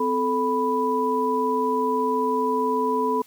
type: tone cluster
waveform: sine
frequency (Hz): 255.3 / 437.1 / 988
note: C4 / A4 / B5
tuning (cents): -42 / -11 / 0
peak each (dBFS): -27 / -24 / -23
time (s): 0-3.22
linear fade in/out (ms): 5
effects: white hiss -53 dBFS RMS until 3.26 s